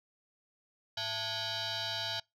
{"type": "tone with frequency modulation", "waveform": "sine", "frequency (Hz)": 106, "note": "G#2", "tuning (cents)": 36, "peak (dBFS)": -32, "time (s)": [0.97, 2.2], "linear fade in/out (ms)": 5, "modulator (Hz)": 777, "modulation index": 6, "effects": ["noise-tail reverb RT60 0.2 s tail -26 dB re dry", "tanh soft clip ceiling -30 dBFS"]}